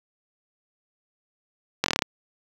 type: slowing click train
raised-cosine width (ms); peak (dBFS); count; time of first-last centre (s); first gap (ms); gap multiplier
0.2; -3; 8; 1.84-2.022; 21; 1.07
effects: high-pass 100 Hz 12 dB/octave + 7-bit